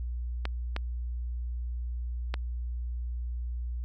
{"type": "clicks", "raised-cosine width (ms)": 0.3, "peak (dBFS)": -16, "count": 3, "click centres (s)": [0.454, 0.764, 2.341], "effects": ["added 60 Hz sine -31 dBFS peak until 3.84 s"]}